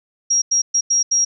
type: tone bursts at uneven times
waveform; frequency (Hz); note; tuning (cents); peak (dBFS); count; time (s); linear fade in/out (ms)
sine; 5640; F8; +16; -13; 5; 0.3-0.42 / 0.51-0.62 / 0.74-0.81 / 0.9-1.03 / 1.11-1.25; 10
effects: none